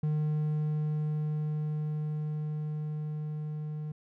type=tone with level ramp; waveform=triangle; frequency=152.1 Hz; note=D#3; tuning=39 cents flat; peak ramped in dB=-24 to -32 dBFS; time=0.03-3.92 s; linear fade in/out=5 ms; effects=none